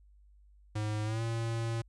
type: tone with pitch glide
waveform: square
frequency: 106.6 to 114.91 Hz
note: G#2 to A#2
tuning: +46 to -24 cents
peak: -32 dBFS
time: 0.75-1.82 s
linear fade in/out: 10 ms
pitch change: +130 cents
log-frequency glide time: 1.04-1.22 s
effects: added 50 Hz sine -57 dBFS peak until 1.88 s + resampled to 22050 Hz